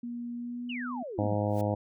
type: tone with pitch glide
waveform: sine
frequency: 238.9 to 247.3 Hz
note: A#3 to B3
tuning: +43 to +3 cents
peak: -34 dBFS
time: 0.03-1.03 s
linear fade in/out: 5 ms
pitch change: +60 cents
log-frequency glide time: 0.35-0.91 s
type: exponential sweep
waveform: sine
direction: down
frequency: 3042 to 159.6 Hz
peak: -36 dBFS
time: 0.69-1.35 s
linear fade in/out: 10 ms
type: harmonic tone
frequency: 103.83 Hz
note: G#2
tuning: in tune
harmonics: 1 / 2 / 3 / 4 / 5 / 6 / 7 / 8 / 9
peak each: -30 / -34 / -35 / -42 / -33 / -35 / -38 / -39 / -44 dBFS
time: 1.18-1.75 s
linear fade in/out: 10 ms
type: noise with exponential growth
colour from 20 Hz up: white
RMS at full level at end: -46 dBFS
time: 1.45-1.61 s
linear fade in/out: 1 ms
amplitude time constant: 34 ms
effects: none